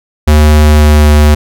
square tone with pitch glide, 75.7 to 74.83 Hz, D#2 to D2, -47 to +33 cents, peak -3 dBFS, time 0.27-1.35 s, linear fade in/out 10 ms, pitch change -20 cents, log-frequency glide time 0.63-1.06 s, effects none

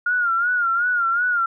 sine tone with vibrato, 1415 Hz, F6, 22 cents sharp, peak -17 dBFS, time 0.06-1.46 s, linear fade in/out 5 ms, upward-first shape sine, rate 2.7 Hz, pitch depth 83 cents each way, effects none

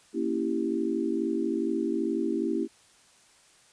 sine chord, A# diminished seventh, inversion none, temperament equal, 233.1 / 277.2 / 329.6 / 392 Hz, A#3 / C#4 / E4 / G4, 0 / 0 / 0 / 0 cents, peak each -32 / -32 / -29 / -32 dBFS, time 0.13-2.68 s, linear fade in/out 50 ms, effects white hiss -59 dBFS RMS until 3.72 s + resampled to 22050 Hz

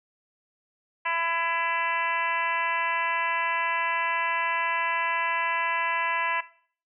harmonic tone, 334 Hz, E4, 23 cents sharp, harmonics 2 / 3 / 4 / 5 / 6 / 7 / 8 / 9, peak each -38 / -28 / -39 / -32 / -32 / -35 / -34 / -43 dBFS, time 1.05-6.41 s, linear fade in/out 10 ms, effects noise-tail reverb RT60 0.5 s tail -18 dB re dry

